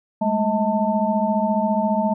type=tone cluster; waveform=sine; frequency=203.6 / 218.2 / 638 / 891 Hz; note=G#3 / A3 / D#5 / A5; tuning=-34 / -14 / +43 / +22 cents; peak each=-23 dBFS; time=0.21-2.14 s; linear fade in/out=10 ms; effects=none